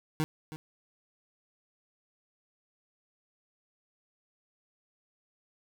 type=tone with echo; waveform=25% pulse; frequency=155.56 Hz; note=D#3; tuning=in tune; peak=-23 dBFS; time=0.2-0.24 s; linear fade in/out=0 ms; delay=320 ms; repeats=1; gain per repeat=-13 dB; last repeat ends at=0.56 s; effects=none